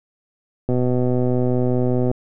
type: click train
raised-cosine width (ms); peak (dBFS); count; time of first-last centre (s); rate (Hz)
2; -8; 179; 0.69-2.114; 125
effects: none